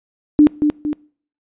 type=tone with echo; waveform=sine; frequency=298.2 Hz; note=D4; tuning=27 cents sharp; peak=-5 dBFS; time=0.39-0.47 s; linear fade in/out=0 ms; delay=230 ms; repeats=2; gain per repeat=-6 dB; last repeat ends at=0.93 s; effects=noise-tail reverb RT60 0.5 s tail -24 dB re dry + resampled to 8000 Hz